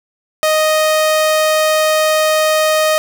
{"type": "tone", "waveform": "sawtooth", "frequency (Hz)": 622.3, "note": "D#5", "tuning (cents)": 0, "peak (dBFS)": -7, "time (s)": [0.43, 2.98], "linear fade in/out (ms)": 0, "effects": []}